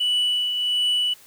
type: tone with tremolo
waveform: sine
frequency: 2960 Hz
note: F#7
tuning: in tune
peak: -15 dBFS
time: 0-1.14 s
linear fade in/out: 10 ms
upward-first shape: triangle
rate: 1.4 Hz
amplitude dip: 55%
effects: tanh soft clip ceiling -17 dBFS + white hiss -50 dBFS RMS until 1.26 s